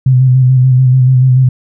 sine tone with vibrato, 128.7 Hz, C3, 28 cents flat, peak -4 dBFS, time 0.06-1.49 s, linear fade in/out 5 ms, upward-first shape square, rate 6.9 Hz, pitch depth 30 cents each way, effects none

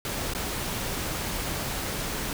pink noise with dropouts, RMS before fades -31 dBFS, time 0.05-2.33 s, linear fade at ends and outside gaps 1 ms, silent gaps 0.336-0.349 s, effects none

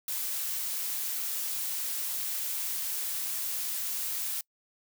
blue noise, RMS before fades -33 dBFS, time 0.08-4.41 s, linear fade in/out 2 ms, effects noise-tail reverb RT60 0.1 s tail -26 dB re dry

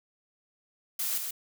blue noise with echo, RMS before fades -31 dBFS, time 0.99-1.18 s, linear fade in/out 5 ms, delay 130 ms, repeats 1, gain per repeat -4 dB, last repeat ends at 1.31 s, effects none

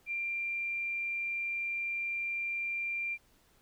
sine tone, 2376 Hz, D7, 20 cents sharp, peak -32 dBFS, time 0.06-3.18 s, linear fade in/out 50 ms, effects pink hiss -67 dBFS RMS until 3.61 s

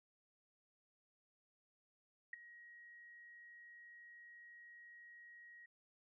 sine tone with ADSR envelope, 1894 Hz, A#6, 27 cents sharp, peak -40 dBFS, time 2.33-5.66 s, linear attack 4 ms, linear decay 12 ms, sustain -16 dB, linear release 6 ms, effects none

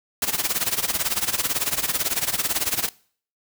white noise with tremolo, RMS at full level -21 dBFS, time 0.22-2.89 s, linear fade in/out 2 ms, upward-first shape sine, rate 18 Hz, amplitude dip 85%, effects noise-tail reverb RT60 0.5 s tail -22 dB re dry

